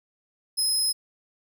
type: tone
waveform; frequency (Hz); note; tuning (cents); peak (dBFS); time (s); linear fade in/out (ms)
25% pulse; 5110; D#8; +45; -17; 0.57-0.93; 20
effects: none